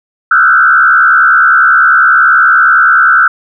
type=tone with frequency modulation; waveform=sine; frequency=1429 Hz; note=F6; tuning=39 cents sharp; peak=-3 dBFS; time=0.31-3.28 s; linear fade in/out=5 ms; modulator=70.3 Hz; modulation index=1.8; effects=none